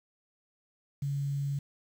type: tone with quantisation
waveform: sine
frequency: 140.7 Hz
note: C#3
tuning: 26 cents sharp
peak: -29 dBFS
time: 1.02-1.59 s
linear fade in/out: 5 ms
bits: 9
effects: none